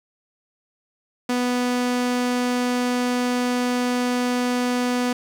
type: tone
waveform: sawtooth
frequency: 246.9 Hz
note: B3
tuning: in tune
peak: -16 dBFS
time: 1.29-5.13 s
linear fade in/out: 5 ms
effects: low-pass 9000 Hz 12 dB/octave + 7-bit